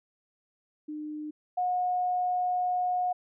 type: tone pair in turn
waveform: sine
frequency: 302.8 / 724.4 Hz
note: D#4 / F#5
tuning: -47 / -37 cents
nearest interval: octave + minor third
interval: 1510 cents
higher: second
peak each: -34 / -25 dBFS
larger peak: second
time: 0.88-1.31 / 1.57-3.13 s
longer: second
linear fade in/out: 10 ms
effects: none